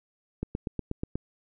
click train, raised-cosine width 3 ms, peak -17 dBFS, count 7, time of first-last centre 0.43-1.156 s, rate 8.27 Hz, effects none

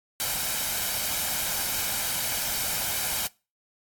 white noise with comb filter, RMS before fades -28 dBFS, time 0.2-3.27 s, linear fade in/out 0 ms, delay 1.3 ms, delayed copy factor +0.5, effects noise-tail reverb RT60 0.3 s tail -23 dB re dry + AAC 64 kbps

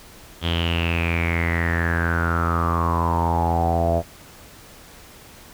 sawtooth tone with low-pass filter sweep, 84.2 Hz, E2, 37 cents sharp, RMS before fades -21 dBFS, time 0.41-4.03 s, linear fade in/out 50 ms, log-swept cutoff 3300 to 640 Hz, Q 9.7, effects pink hiss -45 dBFS RMS until 5.53 s

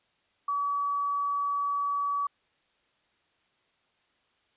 sine tone, 1141 Hz, C#6, 50 cents sharp, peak -26 dBFS, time 0.48-2.27 s, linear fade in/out 5 ms, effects white hiss -70 dBFS RMS until 4.56 s + resampled to 8000 Hz

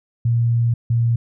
sine tone pair in turn, 117.5 / 117.07 Hz, A#2 / A#2, +14 / +8 cents, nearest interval unison, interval 6 cents, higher first, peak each -14 dBFS, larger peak neither, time 0.25-0.74 / 0.9-1.16 s, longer first, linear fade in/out 5 ms, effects none

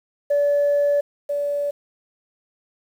sine tone pair in turn, 576 / 576 Hz, D5 / D5, -34 / -34 cents, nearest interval unison, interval 0 cents, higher neither, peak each -14 / -20 dBFS, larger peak first, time 0.3-1.01 / 1.29-1.71 s, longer first, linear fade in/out 10 ms, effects tanh soft clip ceiling -13 dBFS + 8-bit

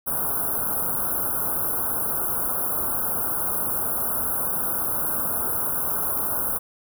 white band-stop noise, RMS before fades -25 dBFS, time 0.06-6.59 s, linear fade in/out 20 ms, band 1500 to 10000 Hz, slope 96 dB/octave, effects none

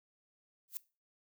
violet noise with exponential growth, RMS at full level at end -35 dBFS, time 0.68-0.77 s, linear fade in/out 0 ms, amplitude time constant 18 ms, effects noise-tail reverb RT60 0.3 s tail -20 dB re dry

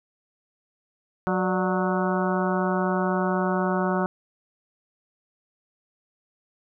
harmonic tone with a mistuned harmonic, 184 Hz, F#3, 9 cents flat, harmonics 1 / 2 / 3 / 4 / 5 / 6 / 7 / 8, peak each -25 / -28 / -30 / -31 / -32 / -33 / -33 / -34 dBFS, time 1.27-4.06 s, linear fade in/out 0 ms, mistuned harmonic 3, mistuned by +87 cents, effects none

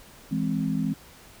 sine chord, E augmented, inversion none, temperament equal, 164.81 / 207.7 / 261.6 Hz, E3 / G#3 / B#3, 0 / 0 / 0 cents, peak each -28 dBFS, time 0.31-0.94 s, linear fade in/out 10 ms, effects pink hiss -50 dBFS RMS until 1.4 s

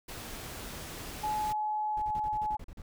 pink noise, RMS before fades -42 dBFS, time 0.08-1.53 s, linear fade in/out 10 ms
sine tone, 851 Hz, G#5, 42 cents sharp, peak -29 dBFS, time 1.23-2.57 s, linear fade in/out 10 ms
brown noise bursts, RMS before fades -43 dBFS, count 10, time 1.97-2.82 s, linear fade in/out 2 ms, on 49 ms, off 40 ms
effects none

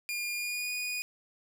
sawtooth tone with pitch glide, 2417 to 2465 Hz, D7 to D#7, +49 to -17 cents, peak -29 dBFS, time 0.09-1.02 s, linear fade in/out 0 ms, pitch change +34 cents, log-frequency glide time 0.35-0.71 s, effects none

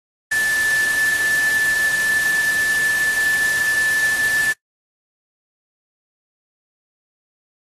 sine tone in noise, 1750 Hz, A6, 10 cents flat, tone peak -16 dBFS, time 0.31-4.53 s, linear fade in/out 10 ms, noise white, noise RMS -27 dBFS, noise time 0.31-4.53 s, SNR +8 dB, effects noise-tail reverb RT60 0.1 s tail -21 dB re dry + AAC 32 kbps

